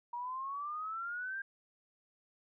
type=exponential sweep; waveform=sine; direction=up; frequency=948 to 1608 Hz; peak=-37 dBFS; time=0.13-1.42 s; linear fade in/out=5 ms; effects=none